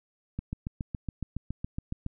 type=click train; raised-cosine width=5 ms; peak=-20 dBFS; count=13; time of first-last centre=0.39-2.064 s; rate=7.17 Hz; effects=none